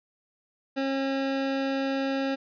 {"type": "tone", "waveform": "25% pulse", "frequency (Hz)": 270.8, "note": "C#4", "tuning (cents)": -40, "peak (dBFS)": -22, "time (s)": [0.76, 2.36], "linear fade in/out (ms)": 20, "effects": ["resampled to 11025 Hz"]}